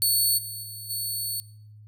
10% pulse tone with level steps, 4435 Hz, C#8, in tune, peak -13 / -27 / -30 / -21 dBFS, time 0.02-1.4 s, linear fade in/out 0 ms, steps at 0.37 / 0.62 / 0.89 s, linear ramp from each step 20 ms, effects noise-tail reverb RT60 0.7 s tail -21 dB re dry + added 106 Hz sine -45 dBFS peak until 1.87 s

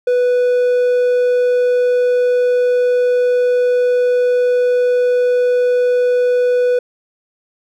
triangle tone, 493.9 Hz, B4, in tune, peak -9 dBFS, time 0.07-6.79 s, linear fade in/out 5 ms, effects none

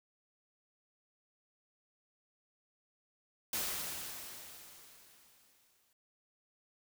white noise with exponential decay, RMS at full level -35 dBFS, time 3.53-5.93 s, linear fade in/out 2 ms, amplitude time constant 520 ms, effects none

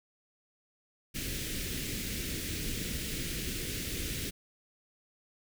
pink band-stop noise, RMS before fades -36 dBFS, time 1.14-4.31 s, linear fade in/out 20 ms, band 420 to 1900 Hz, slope 24 dB/octave, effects none

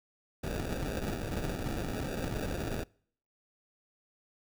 pink noise with sample-and-hold, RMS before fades -35 dBFS, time 0.43-2.84 s, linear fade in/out 10 ms, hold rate 1050 Hz, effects noise-tail reverb RT60 0.6 s tail -26 dB re dry

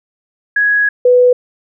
sine tone pair in turn, 1667 / 495.6 Hz, G#6 / B4, +6 / +6 cents, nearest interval octave + major sixth, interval 2100 cents, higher first, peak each -9 / -5 dBFS, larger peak second, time 0.56-0.89 / 1.05-1.33 s, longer first, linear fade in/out 5 ms, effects none

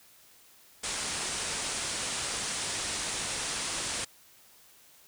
white low-pass noise, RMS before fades -34 dBFS, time 0.83-4.05 s, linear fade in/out 10 ms, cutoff 9700 Hz, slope 96 dB/octave, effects white hiss -58 dBFS RMS until 5.07 s

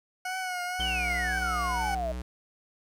20% pulse tone with vibrato, 732 Hz, F#5, 19 cents flat, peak -26 dBFS, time 0.25-1.95 s, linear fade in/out 5 ms, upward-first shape triangle, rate 2 Hz, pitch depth 53 cents each way
square tone, 61.74 Hz, B1, in tune, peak -34 dBFS, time 0.79-2.22 s, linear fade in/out 5 ms
sine exponential sweep, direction down, 3146 to 621 Hz, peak -29 dBFS, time 0.8-2.12 s, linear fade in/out 5 ms
effects low-pass 12000 Hz 12 dB/octave + 10-bit

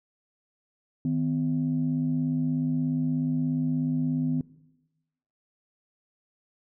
sine tone pair together, 157 / 253.8 Hz, D#3 / B3, +16 / +47 cents, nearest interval minor sixth, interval 831 cents, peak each -26 / -25 dBFS, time 1.05-4.41 s, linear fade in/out 2 ms, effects noise-tail reverb RT60 1.0 s tail -20 dB re dry + tanh soft clip ceiling -17 dBFS

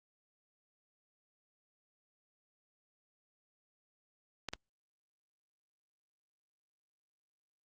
clicks, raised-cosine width 0.2 ms, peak -20 dBFS, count 2, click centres 4.487 / 4.535 s, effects Opus 48 kbps

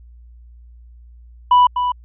triangle tone with echo, 987.8 Hz, B5, in tune, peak -6 dBFS, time 1.51-1.67 s, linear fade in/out 5 ms, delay 250 ms, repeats 1, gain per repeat -8 dB, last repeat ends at 1.92 s, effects added 59 Hz sine -40 dBFS peak until 2.04 s + resampled to 8000 Hz

